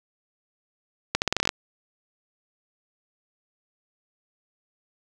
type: accelerating click train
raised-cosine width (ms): 0.2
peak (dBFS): -4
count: 10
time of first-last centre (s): 1.15-1.491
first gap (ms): 69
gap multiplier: 0.84
effects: none